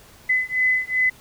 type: beating tone pair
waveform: sine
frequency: 2017 / 2019.6 Hz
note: B6 / B6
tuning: +36 / +38 cents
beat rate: 2.6 Hz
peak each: -21 dBFS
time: 0.29-1.1 s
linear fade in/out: 10 ms
effects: pink hiss -49 dBFS RMS until 1.2 s